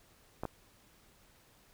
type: clicks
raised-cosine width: 1 ms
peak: -22 dBFS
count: 2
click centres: 0.435 / 0.453 s
effects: pink hiss -64 dBFS RMS until 1.73 s